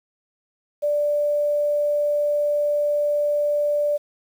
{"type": "tone with quantisation", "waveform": "sine", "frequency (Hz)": 587.3, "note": "D5", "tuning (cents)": 0, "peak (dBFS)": -18, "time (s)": [0.82, 3.98], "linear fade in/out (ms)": 20, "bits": 8, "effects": []}